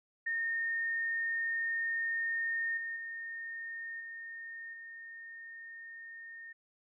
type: tone with level steps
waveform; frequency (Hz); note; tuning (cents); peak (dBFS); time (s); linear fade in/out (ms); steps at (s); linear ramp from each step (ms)
sine; 1833; A#6; -30; -31 / -36 / -39 / -42 / -45; 0.26-6.53; 10; 2.77 / 2.96 / 4 / 4.73; 5
effects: none